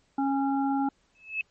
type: harmonic tone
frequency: 274.4 Hz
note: C#4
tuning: 17 cents flat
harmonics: 1 / 3 / 5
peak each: -25 / -28 / -39 dBFS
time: 0.18-0.89 s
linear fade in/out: 5 ms
type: tone with exponential growth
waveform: sine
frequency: 2600 Hz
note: E7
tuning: 24 cents flat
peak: -23 dBFS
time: 1.15-1.41 s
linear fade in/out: 1 ms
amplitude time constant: 56 ms
effects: pink hiss -68 dBFS RMS until 1.5 s + MP3 32 kbps